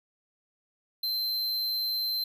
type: tone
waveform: square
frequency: 4105 Hz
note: C8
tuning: 34 cents flat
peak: -28 dBFS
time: 1.03-2.24 s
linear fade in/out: 5 ms
effects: none